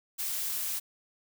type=noise; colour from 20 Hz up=blue; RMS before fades=-33 dBFS; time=0.18-0.8 s; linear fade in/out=20 ms; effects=none